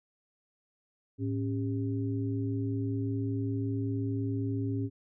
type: tone cluster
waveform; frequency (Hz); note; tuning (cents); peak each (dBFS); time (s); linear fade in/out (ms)
sine; 108.9 / 273.9 / 399.2; A2 / C#4 / G4; -17 / -21 / +32; -31 / -33 / -40; 1.18-4.9; 50
effects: none